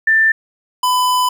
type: tone pair in turn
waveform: sine / square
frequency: 1779 / 1001.9 Hz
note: A6 / B5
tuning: +19 / +25 cents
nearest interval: minor seventh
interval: 994 cents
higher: first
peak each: -9 / -13 dBFS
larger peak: first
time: 0.07-0.32 / 0.83-1.29 s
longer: second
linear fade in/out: 5 ms
effects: 8-bit